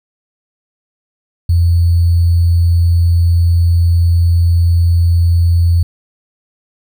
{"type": "tone with sample-and-hold", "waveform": "sine", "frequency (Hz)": 85.4, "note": "F2", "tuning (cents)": -38, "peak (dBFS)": -7, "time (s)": [1.49, 5.83], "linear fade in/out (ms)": 5, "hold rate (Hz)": 4410, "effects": []}